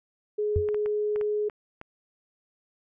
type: tone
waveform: sine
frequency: 420 Hz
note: G#4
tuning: 19 cents sharp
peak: -24 dBFS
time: 0.38-1.49 s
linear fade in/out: 10 ms
type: tone with exponential decay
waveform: sine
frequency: 87.1 Hz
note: F2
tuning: 4 cents flat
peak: -18 dBFS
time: 0.56-0.69 s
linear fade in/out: 0 ms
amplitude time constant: 28 ms
type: clicks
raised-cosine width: 0.5 ms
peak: -25 dBFS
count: 7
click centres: 0.688 / 0.745 / 0.86 / 1.16 / 1.212 / 1.498 / 1.814 s
effects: none